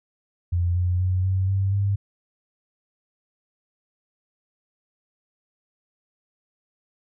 sine tone with pitch steps, 87.31 / 89.66 / 92.08 / 94.55 / 97.1 / 99.72 Hz, F2 / F2 / F#2 / F#2 / G2 / G2, 0 / +46 / -8 / +38 / -16 / +30 cents, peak -19 dBFS, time 0.52-1.96 s, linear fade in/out 10 ms, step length 240 ms, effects none

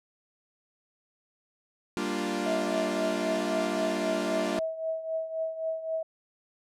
sawtooth chord, G minor seventh, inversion none, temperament equal, 196 / 233.1 / 293.7 / 349.2 Hz, G3 / Bb3 / D4 / F4, 0 / 0 / 0 / 0 cents, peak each -31 / -31 / -30 / -29 dBFS, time 1.97-4.59 s, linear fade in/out 0 ms
sine tone with tremolo, 645 Hz, E5, 38 cents flat, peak -26 dBFS, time 2.46-6.03 s, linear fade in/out 5 ms, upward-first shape triangle, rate 3.8 Hz, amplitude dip 75%
effects low-pass 9000 Hz 12 dB/octave

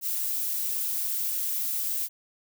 violet noise, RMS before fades -29 dBFS, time 0.01-2.09 s, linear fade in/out 50 ms, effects none

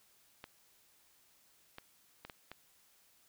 clicks, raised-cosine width 0.3 ms, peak -30 dBFS, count 5, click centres 0.441 / 1.784 / 2.25 / 2.298 / 2.516 s, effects white hiss -68 dBFS RMS until 3.28 s

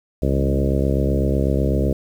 harmonic tone with a mistuned harmonic, 68 Hz, C#2, 33 cents flat, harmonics 1 / 2 / 3 / 4 / 5 / 6 / 7 / 8 / 9, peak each -20 / -23 / -25 / -26 / -27 / -28 / -28 / -29 / -30 dBFS, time 0.22-1.93 s, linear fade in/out 5 ms, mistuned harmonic 2, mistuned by +20 cents, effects 8-bit

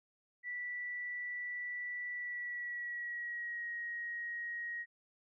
sine tone with pitch glide, 1962 to 1887.5 Hz, B6 to A#6, -12 to +21 cents, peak -38 dBFS, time 0.43-4.86 s, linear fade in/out 50 ms, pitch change -67 cents, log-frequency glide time 2.12-3.7 s, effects none

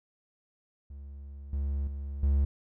triangle tone with level steps, 69.9 Hz, C#2, 15 cents sharp, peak -39 / -26 / -32 / -20 dBFS, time 0.9-2.45 s, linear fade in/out 5 ms, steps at 1.53 / 1.87 / 2.23 s, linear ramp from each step 2 ms, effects none

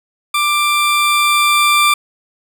20% pulse tone with level ramp, 1181 Hz, D6, 9 cents sharp, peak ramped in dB -8 to -4 dBFS, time 0.34-1.94 s, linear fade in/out 5 ms, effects none

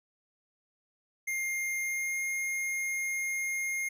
square tone with pitch glide, 2117 to 2132 Hz, C7 to C7, +20 to +32 cents, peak -31 dBFS, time 1.27-3.89 s, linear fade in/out 10 ms, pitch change +12 cents, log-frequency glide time 1.79-2.22 s, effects none

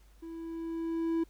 triangle tone with level ramp, 329.6 Hz, E4, in tune, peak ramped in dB -39 to -24 dBFS, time 0.22-1.24 s, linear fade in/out 10 ms, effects added 50 Hz sine -56 dBFS peak until 1.29 s + pink hiss -67 dBFS RMS until 1.29 s

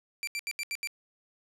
sawtooth tone bursts, 2349 Hz, D7, in tune, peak -28 dBFS, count 6, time 0.23-0.873 s, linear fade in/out 0 ms, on 43 ms, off 77 ms, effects low-pass 12000 Hz 12 dB/octave

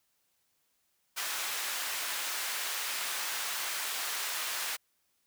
pink high-pass noise, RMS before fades -35 dBFS, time 1.16-4.77 s, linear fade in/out 20 ms, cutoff 1200 Hz, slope 12 dB/octave, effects white hiss -75 dBFS RMS until 5.26 s

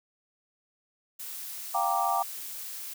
blue noise, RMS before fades -39 dBFS, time 1.19-2.94 s, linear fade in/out 10 ms
sine chord, G minor seventh, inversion third, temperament equal, 698.5 / 784 / 932.3 / 1174.7 Hz, F5 / G5 / Bb5 / D6, 0 / 0 / 0 / 0 cents, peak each -30 / -29 / -31 / -30 dBFS, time 1.74-2.23 s, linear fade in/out 10 ms
effects none

